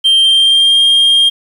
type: tone with pitch glide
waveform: sine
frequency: 3149 to 3215 Hz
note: G7 to G7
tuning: +7 to +43 cents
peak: -3 dBFS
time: 0.04-1.3 s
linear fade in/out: 20 ms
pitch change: +36 cents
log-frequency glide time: 0.19-0.81 s
effects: tanh soft clip ceiling -5 dBFS + 7-bit